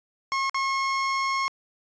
30% pulse tone with dropouts, 1083 Hz, C#6, 41 cents flat, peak -21 dBFS, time 0.32-1.48 s, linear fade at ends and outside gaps 0 ms, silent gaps 0.496-0.545 s, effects resampled to 16000 Hz

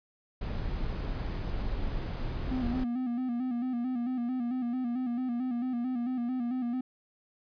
brown noise, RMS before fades -33 dBFS, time 0.41-2.84 s, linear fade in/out 5 ms
triangle tone with vibrato, 246.9 Hz, B3, in tune, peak -27 dBFS, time 2.51-6.81 s, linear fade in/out 5 ms, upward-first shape square, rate 4.5 Hz, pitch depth 63 cents each way
effects resampled to 11025 Hz

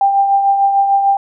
sine tone with tremolo, 792 Hz, G5, 18 cents sharp, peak -7 dBFS, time 0.01-1.17 s, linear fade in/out 2 ms, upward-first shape triangle, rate 6.7 Hz, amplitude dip 50%, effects none

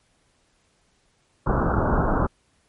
pink low-pass noise, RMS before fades -21 dBFS, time 1.46-2.27 s, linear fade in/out 10 ms, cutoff 1500 Hz, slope 96 dB/octave, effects pink hiss -65 dBFS RMS until 2.68 s + MP3 48 kbps

